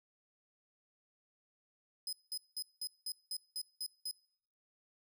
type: tone bursts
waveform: sawtooth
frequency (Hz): 5040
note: D#8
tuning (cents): +21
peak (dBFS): -35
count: 9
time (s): 2.07-4.112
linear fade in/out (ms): 2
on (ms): 58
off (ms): 190
effects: noise-tail reverb RT60 0.6 s tail -24 dB re dry